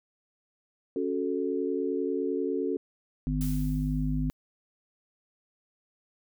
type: chord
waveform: sine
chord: F# minor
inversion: second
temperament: equal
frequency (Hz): 277.2 / 370 / 440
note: C#4 / F#4 / A4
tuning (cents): 0 / 0 / 0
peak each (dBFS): -31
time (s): 0.96-2.77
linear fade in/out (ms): 2
type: harmonic tone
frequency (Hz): 50.9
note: G#1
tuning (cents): -34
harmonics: 1 / 3 / 5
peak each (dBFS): -30 / -30 / -30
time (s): 3.27-4.3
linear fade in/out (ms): 0
type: noise with exponential decay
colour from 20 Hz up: blue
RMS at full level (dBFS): -39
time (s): 3.41-4.33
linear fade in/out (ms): 0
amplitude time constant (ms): 200
effects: none